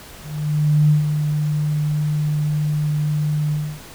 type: tone with ADSR envelope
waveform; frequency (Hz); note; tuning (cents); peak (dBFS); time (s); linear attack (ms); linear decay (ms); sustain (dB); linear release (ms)
sine; 150.3; D3; +40; -10; 0.21-3.81; 690; 130; -7; 290
effects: pink hiss -40 dBFS RMS until 3.94 s